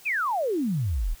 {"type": "exponential sweep", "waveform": "sine", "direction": "down", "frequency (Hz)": [2662, 32.7], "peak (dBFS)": -23, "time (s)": [0.05, 1.15], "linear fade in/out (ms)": 20, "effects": ["white hiss -51 dBFS RMS until 1.2 s"]}